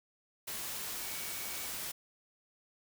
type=tone in noise; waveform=sine; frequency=2258 Hz; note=C#7; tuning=31 cents sharp; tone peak=-50 dBFS; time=1.02-1.67 s; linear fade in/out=10 ms; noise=white; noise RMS=-40 dBFS; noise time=0.47-1.92 s; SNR=-13 dB; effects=none